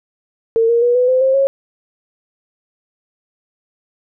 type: tone with pitch steps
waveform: sine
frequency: 454.5 / 468.6 / 483.2 / 498.2 / 513.7 / 529.7 / 546.1 Hz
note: A#4 / A#4 / B4 / B4 / C5 / C5 / C#5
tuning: -44 / +9 / -38 / +15 / -32 / +21 / -26 cents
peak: -10 dBFS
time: 0.56-1.47 s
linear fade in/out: 0 ms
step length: 130 ms
effects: none